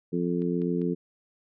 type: harmonic tone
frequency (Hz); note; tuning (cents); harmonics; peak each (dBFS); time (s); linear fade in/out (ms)
87.31; F2; 0; 2 / 3 / 4 / 5; -28 / -30 / -31 / -32; 0.12-0.95; 20
type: click train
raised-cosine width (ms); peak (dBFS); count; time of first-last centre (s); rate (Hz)
0.3; -37; 3; 0.42-0.817; 5.04
effects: none